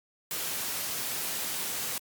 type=noise; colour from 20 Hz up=white; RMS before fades=-33 dBFS; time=0.31-1.98 s; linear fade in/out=0 ms; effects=high-pass 100 Hz 12 dB/octave + Opus 48 kbps